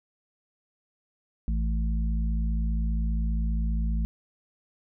harmonic tone, 55 Hz, A1, in tune, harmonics 1 / 3 / 4, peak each -24 / -34 / -36 dBFS, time 1.48-4.05 s, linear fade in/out 0 ms, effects none

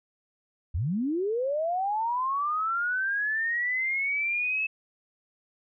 sine linear sweep, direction up, 65.9 to 2616 Hz, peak -25 dBFS, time 0.74-4.67 s, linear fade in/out 10 ms, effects none

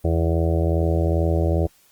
harmonic tone, 82.41 Hz, E2, in tune, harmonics 1 / 2 / 4 / 5 / 6 / 7 / 8 / 9, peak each -19 / -26 / -26 / -28 / -31 / -28 / -33 / -35 dBFS, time 0.04-1.67 s, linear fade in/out 10 ms, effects white hiss -57 dBFS RMS until 1.91 s + Opus 24 kbps

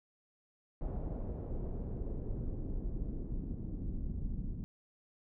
brown noise with low-pass filter sweep, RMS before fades -38 dBFS, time 0.81-4.64 s, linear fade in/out 0 ms, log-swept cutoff 650 to 210 Hz, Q 1.4, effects none

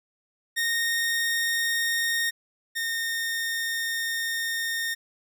sawtooth tone pair in turn, 1849 / 1835.2 Hz, A#6 / A#6, -15 / -28 cents, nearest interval unison, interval 13 cents, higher first, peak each -20 / -23 dBFS, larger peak first, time 0.56-2.31 / 2.75-4.95 s, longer second, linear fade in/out 20 ms, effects none

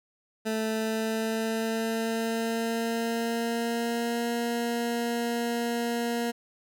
20% pulse tone with pitch glide, 220 to 235.8 Hz, A3 to A#3, 0 to +20 cents, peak -22 dBFS, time 0.45-6.32 s, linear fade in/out 20 ms, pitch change +120 cents, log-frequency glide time 0.69-4.31 s, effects none

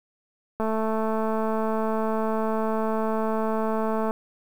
click train, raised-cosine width 1 ms, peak -14 dBFS, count 773, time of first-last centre 0.6-4.109 s, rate 220 Hz, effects 8-bit

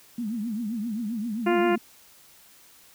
sine tone with vibrato, 222.3 Hz, A3, 18 cents sharp, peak -27 dBFS, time 0.18-1.78 s, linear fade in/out 5 ms, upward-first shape triangle, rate 7.6 Hz, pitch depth 190 cents each way
harmonic tone, 349.2 Hz, F4, in tune, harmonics 1 / 2 / 3 / 4 / 5 / 6 / 7 / 8, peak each -21 / -27 / -31 / -33 / -35 / -37 / -38 / -39 dBFS, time 1.46-1.76 s, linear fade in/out 10 ms
effects white hiss -54 dBFS RMS until 2.94 s

